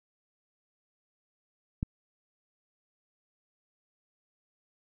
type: click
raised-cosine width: 5 ms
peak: -17 dBFS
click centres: 1.829 s
effects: none